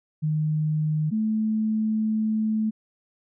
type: tone pair in turn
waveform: sine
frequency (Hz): 153.9 / 217.6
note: D#3 / A3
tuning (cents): -19 / -19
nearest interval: tritone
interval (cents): 600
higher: second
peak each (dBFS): -21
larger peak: neither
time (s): 0.22-1.11 / 1.11-2.71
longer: second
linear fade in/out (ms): 20
effects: none